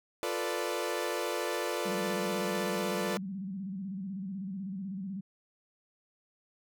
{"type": "chord", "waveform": "sawtooth", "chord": "B half-diminished seventh", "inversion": "second", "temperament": "equal", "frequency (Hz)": [349.2, 440, 493.9, 587.3], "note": ["F4", "A4", "B4", "D5"], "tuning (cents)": [0, 0, 0, 0], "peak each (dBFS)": -33, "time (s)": [0.23, 3.17], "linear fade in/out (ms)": 0}
{"type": "tone with vibrato", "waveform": "sine", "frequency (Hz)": 191.9, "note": "G3", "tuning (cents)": -37, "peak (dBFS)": -35, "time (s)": [1.85, 5.21], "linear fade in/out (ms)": 10, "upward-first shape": "square", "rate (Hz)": 16, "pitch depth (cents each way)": 85}
{"effects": []}